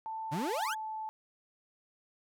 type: tone with pitch glide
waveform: sine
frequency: 885 to 872.3 Hz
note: A5 to A5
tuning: +10 to -15 cents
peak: -36 dBFS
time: 0.06-1.09 s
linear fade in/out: 0 ms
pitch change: -25 cents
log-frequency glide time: 0.35-0.59 s
type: exponential sweep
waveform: 35% pulse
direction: up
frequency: 130.4 to 1760 Hz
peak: -31 dBFS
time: 0.31-0.75 s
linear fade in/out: 20 ms
effects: none